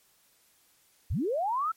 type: linear sweep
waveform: sine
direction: up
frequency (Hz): 43.64 to 1350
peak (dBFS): -26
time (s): 1.1-1.72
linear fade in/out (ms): 10
effects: white hiss -65 dBFS RMS until 1.76 s + MP3 64 kbps

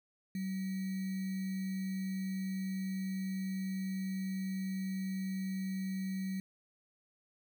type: tone with sample-and-hold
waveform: sine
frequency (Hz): 190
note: F#3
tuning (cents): +46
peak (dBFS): -34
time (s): 0.35-6.4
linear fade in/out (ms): 2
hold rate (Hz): 2100
effects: none

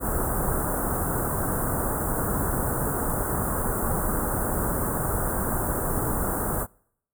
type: band-stop noise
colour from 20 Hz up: pink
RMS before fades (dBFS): -26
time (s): 0-6.67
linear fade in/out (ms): 50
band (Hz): 1500 to 8500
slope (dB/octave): 48
effects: noise-tail reverb RT60 0.7 s tail -26 dB re dry

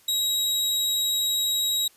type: tone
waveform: sawtooth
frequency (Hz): 3828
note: A#7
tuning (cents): +45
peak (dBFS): -19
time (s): 0.08-1.88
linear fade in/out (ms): 5
effects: white hiss -57 dBFS RMS until 1.96 s + resampled to 32000 Hz

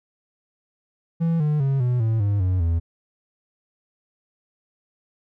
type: tone with pitch steps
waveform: triangle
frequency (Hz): 166 / 150.47 / 136.4 / 123.64 / 112.08 / 101.6 / 92.09 / 83.48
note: E3 / D3 / C#3 / B2 / A2 / G#2 / F#2 / E2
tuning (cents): +12 / +42 / -28 / +2 / +32 / -38 / -8 / +22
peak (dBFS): -16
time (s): 1.2-2.8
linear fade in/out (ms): 20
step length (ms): 200
effects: none

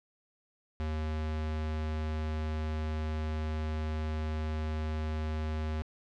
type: tone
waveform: square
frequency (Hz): 77.78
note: D#2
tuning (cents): 0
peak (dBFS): -32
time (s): 0.8-5.82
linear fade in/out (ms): 0
effects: low-pass 4000 Hz 12 dB/octave

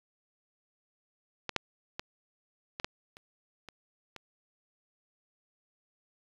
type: clicks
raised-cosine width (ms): 0.2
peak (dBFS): -15 / -9 / -17 / -19 / -13 / -30 / -27 / -25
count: 8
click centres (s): 1.493 / 1.563 / 1.995 / 2.799 / 2.845 / 3.169 / 3.687 / 4.163
effects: low-pass 5000 Hz 12 dB/octave + 8-bit

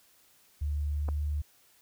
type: tone with pitch glide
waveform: sine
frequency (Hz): 73.42 to 74.06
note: D2 to D2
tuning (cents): 0 to +15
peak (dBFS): -28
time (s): 0.61-1.42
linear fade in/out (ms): 10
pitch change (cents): +15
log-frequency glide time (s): 0.9-1.23
type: clicks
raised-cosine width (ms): 1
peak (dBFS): -30 / -24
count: 2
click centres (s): 1.084 / 1.088
effects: white hiss -63 dBFS RMS until 1.81 s

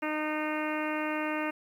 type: harmonic tone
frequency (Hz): 306.3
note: D#4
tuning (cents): -27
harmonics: 1 / 2 / 3 / 4 / 5 / 6 / 7 / 8 / 9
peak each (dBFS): -33 / -36 / -38 / -39 / -40 / -41 / -41 / -42 / -43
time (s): 0.02-1.51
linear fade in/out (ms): 10
effects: 10-bit

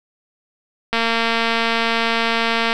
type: click train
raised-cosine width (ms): 0.3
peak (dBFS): -3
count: 413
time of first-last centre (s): 0.93-2.729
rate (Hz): 229
effects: none

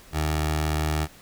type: tone with notch filter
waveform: 15% pulse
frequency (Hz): 77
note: D#2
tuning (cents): -17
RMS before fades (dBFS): -25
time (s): 0.12-1.08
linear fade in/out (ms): 50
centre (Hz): 220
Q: 1.2
effects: pink hiss -50 dBFS RMS until 1.21 s

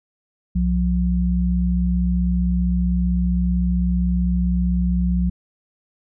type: tone pair together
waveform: sine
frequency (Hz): 63.2 / 178.76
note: B1 / F3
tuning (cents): +41 / +41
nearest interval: octave + tritone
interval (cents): 1800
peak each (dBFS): -19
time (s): 0.55-5.3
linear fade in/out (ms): 10
effects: none

